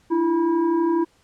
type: tone with frequency modulation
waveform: sine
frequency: 336.1 Hz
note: E4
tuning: 34 cents sharp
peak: -17 dBFS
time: 0.1-1.05 s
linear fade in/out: 20 ms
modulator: 640 Hz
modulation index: 0.67
effects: pink hiss -60 dBFS RMS until 1.23 s + low-pass 9000 Hz 12 dB/octave